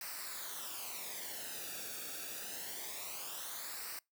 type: noise with flanger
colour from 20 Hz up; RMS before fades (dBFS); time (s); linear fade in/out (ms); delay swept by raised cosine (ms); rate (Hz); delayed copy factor
white; -44; 0.01-3.99; 2; 0.29 to 0.99; 0.25; -0.7
effects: noise-tail reverb RT60 0.2 s tail -25 dB re dry